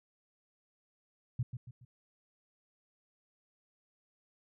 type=tone with echo; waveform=sine; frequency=122.9 Hz; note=B2; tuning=8 cents flat; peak=-29 dBFS; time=1.39-1.43 s; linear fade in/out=5 ms; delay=140 ms; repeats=3; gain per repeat=-8 dB; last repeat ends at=1.85 s; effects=none